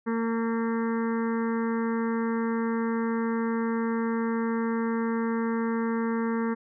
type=harmonic tone; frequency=228.4 Hz; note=A#3; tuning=35 cents flat; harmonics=1 / 2 / 4 / 5 / 6 / 7 / 8 / 9; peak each=-26 / -31 / -37 / -39 / -42 / -42 / -43 / -49 dBFS; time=0.06-6.55 s; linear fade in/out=20 ms; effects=none